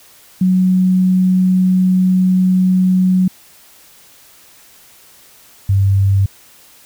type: tone pair in turn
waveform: sine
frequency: 185 / 98 Hz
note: F#3 / G2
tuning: 0 / 0 cents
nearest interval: major seventh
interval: 1100 cents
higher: first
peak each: -9 dBFS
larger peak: neither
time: 0.41-3.28 / 5.69-6.26 s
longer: first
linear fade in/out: 5 ms
effects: white hiss -45 dBFS RMS until 6.85 s